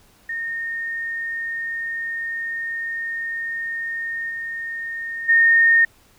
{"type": "tone with level steps", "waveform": "sine", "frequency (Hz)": 1837, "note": "A#6", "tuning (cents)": -26, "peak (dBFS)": [-24, -26, -11], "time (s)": [0.29, 5.85], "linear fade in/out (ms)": 5, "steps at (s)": [4.29, 5.28], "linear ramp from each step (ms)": 20, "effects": ["pink hiss -55 dBFS RMS until 6.18 s"]}